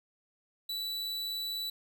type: tone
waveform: 45% pulse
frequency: 3952 Hz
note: B7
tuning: in tune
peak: -34 dBFS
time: 0.69-1.7 s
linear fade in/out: 5 ms
effects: none